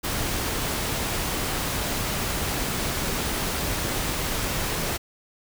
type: noise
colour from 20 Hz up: pink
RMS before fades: -27 dBFS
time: 0.03-4.98 s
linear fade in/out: 20 ms
effects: none